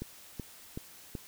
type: click train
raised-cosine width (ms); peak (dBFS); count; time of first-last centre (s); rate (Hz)
3; -24; 4; 0.02-1.152; 2.65
effects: white hiss -53 dBFS RMS until 1.27 s

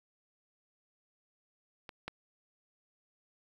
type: clicks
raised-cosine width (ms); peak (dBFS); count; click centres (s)
0.3; -28 / -22; 2; 1.892 / 2.08
effects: 9-bit

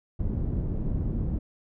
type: low-pass noise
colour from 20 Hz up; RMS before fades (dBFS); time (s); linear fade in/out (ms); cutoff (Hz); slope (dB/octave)
pink; -28; 0.19-1.39; 10; 210; 12
effects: none

